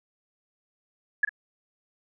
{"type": "tone with echo", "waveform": "sine", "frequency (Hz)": 1700, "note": "G#6", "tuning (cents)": 40, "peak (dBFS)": -17, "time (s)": [1.23, 1.25], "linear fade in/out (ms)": 5, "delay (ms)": 43, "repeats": 1, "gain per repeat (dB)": -12, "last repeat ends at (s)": 1.293, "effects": []}